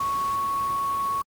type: tone in noise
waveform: sine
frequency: 1108.7 Hz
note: C#6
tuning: in tune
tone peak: -23 dBFS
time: 0-1.22 s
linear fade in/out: 5 ms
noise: pink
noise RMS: -39 dBFS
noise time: 0-1.22 s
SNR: +13 dB
effects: high-pass 60 Hz 12 dB/octave + Opus 48 kbps